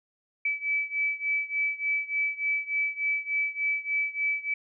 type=beating tone pair; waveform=sine; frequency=2300 / 2303.4 Hz; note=D7 / D7; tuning=-37 / -34 cents; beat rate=3.4 Hz; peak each=-28 / -30 dBFS; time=0.45-4.54 s; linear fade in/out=5 ms; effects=none